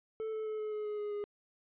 triangle tone with pitch steps, 440 / 436 / 431.9 / 428 / 424 / 420.1 / 416.3 / 412.4 Hz, A4 / A4 / A4 / A4 / G#4 / G#4 / G#4 / G#4, 0 / -16 / -32 / -48 / +36 / +20 / +4 / -12 cents, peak -33 dBFS, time 0.2-1.24 s, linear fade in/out 0 ms, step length 130 ms, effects resampled to 8000 Hz

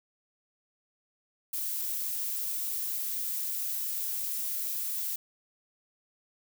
violet noise, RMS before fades -33 dBFS, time 1.53-5.16 s, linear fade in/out 5 ms, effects none

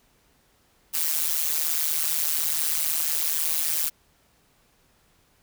blue noise with amplitude modulation, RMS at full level -21 dBFS, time 0.93-3.9 s, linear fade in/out 20 ms, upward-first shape sine, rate 156 Hz, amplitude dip 100%, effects pink hiss -63 dBFS RMS until 5.42 s

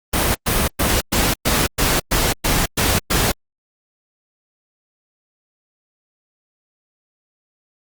pink noise bursts, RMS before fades -17 dBFS, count 10, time 0.13-3.32 s, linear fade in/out 10 ms, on 220 ms, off 110 ms, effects Opus 32 kbps

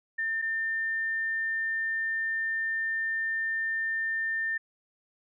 sine tone pair in turn, 1800 / 1800 Hz, A6 / A6, +39 / +39 cents, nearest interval unison, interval 0 cents, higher neither, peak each -27 dBFS, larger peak neither, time 0.18-0.42 / 0.42-4.58 s, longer second, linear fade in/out 10 ms, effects none

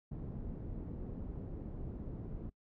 pink low-pass noise, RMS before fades -43 dBFS, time 0.11-2.5 s, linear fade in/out 10 ms, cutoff 310 Hz, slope 12 dB/octave, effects noise-tail reverb RT60 0.1 s tail -23 dB re dry

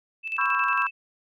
sine tone with tremolo, 2637 Hz, E7, in tune, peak -25 dBFS, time 0.23-0.91 s, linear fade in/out 50 ms, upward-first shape square, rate 11 Hz, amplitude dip 60%
sine chord, C# half-diminished seventh, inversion third, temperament just, 997.9 / 1108.7 / 1330.5 / 1596.6 Hz, B5 / C#6 / E6 / G6, +18 / 0 / +16 / +31 cents, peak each -29 / -26 / -28 / -27 dBFS, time 0.38-0.87 s, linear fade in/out 5 ms
effects none

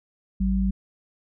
sine tone pair together, 53.79 / 191.7 Hz, A1 / G3, -39 / -38 cents, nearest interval octave + minor seventh, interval 2201 cents, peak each -23 / -22 dBFS, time 0.4-0.71 s, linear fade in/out 10 ms, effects none

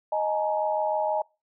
sine chord, D# suspended fourth, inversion none, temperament equal with one note detuned, 622.3 / 846.1 / 932.3 Hz, D#5 / G#5 / A#5, 0 / +32 / 0 cents, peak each -26 / -27 / -32 dBFS, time 0.12-1.22 s, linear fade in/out 5 ms, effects noise-tail reverb RT60 0.3 s tail -26 dB re dry

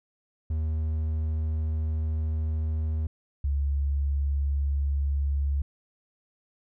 triangle / sine tone pair in turn, 78.4 / 70.27 Hz, D#2 / C#2, +14 / +24 cents, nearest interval major second, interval 190 cents, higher first, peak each -23 dBFS, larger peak neither, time 0.5-3.07 / 3.44-5.62 s, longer first, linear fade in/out 5 ms, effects none

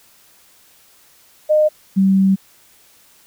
sine tone pair in turn, 612 / 192.77 Hz, D#5 / G3, -29 / -29 cents, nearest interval octave + minor sixth, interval 2000 cents, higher first, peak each -10 dBFS, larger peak neither, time 1.49-1.69 / 1.96-2.36 s, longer second, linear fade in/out 20 ms, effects white hiss -51 dBFS RMS until 3.26 s

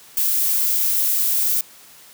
violet noise, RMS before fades -19 dBFS, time 0.17-1.61 s, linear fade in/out 2 ms, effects white hiss -46 dBFS RMS until 2.13 s + high-pass 80 Hz 12 dB/octave

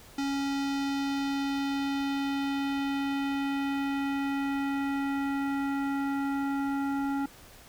square tone with low-pass filter sweep, 277.2 Hz, C#4, in tune, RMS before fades -30 dBFS, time 0.18-7.26 s, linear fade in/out 5 ms, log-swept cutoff 5700 to 1300 Hz, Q 1.3, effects pink hiss -52 dBFS RMS until 7.68 s

